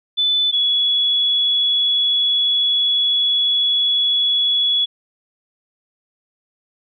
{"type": "tone pair in turn", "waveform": "sine", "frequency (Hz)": [3500, 3383], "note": ["A7", "G#7"], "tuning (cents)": [-10, 31], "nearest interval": "minor second", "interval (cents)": 59, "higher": "first", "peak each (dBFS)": -14, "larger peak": "neither", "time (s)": [[0.17, 0.52], [0.52, 4.86]], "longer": "second", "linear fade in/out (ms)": 20, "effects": []}